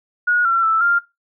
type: tone with pitch steps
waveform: sine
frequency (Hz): 1448 / 1358 / 1321 / 1396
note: F#6 / F6 / E6 / F6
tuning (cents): -38 / -49 / +3 / -1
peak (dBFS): -13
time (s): 0.27-0.99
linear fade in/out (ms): 10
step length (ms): 180
effects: noise-tail reverb RT60 0.2 s tail -18 dB re dry